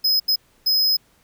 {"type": "tone bursts at uneven times", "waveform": "square", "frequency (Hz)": 5080, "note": "D#8", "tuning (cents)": 35, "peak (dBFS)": -16, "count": 3, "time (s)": [[0.04, 0.2], [0.28, 0.36], [0.66, 0.97]], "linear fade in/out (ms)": 10, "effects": ["pink hiss -59 dBFS RMS until 1.23 s"]}